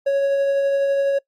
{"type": "tone with tremolo", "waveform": "triangle", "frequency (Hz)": 554.4, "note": "C#5", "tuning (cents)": 0, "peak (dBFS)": -13, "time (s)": [0.06, 1.19], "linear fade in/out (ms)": 10, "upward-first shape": "triangle", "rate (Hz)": 12, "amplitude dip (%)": 25, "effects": ["noise-tail reverb RT60 0.1 s tail -23 dB re dry", "Opus 48 kbps"]}